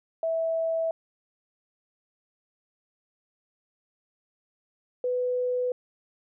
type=tone pair in turn; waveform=sine; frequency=654 / 497.9 Hz; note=E5 / B4; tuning=-14 / +14 cents; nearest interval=perfect fourth; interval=472 cents; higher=first; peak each=-24 dBFS; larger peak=neither; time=0.23-0.91 / 5.04-5.72 s; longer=neither; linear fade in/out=2 ms; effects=none